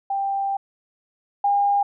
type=tone pair in turn; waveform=sine; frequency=789 / 807.4 Hz; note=G5 / G#5; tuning=+11 / -49 cents; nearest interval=unison; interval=40 cents; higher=second; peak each=-21 / -16 dBFS; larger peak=second; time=0.1-0.57 / 1.44-1.83 s; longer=first; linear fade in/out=5 ms; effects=none